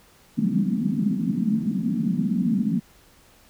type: band-pass noise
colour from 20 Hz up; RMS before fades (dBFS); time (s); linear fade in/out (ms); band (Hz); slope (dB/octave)
white; -23; 0.37-2.8; 20; 170 to 240; 48
effects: pink hiss -55 dBFS RMS until 3.49 s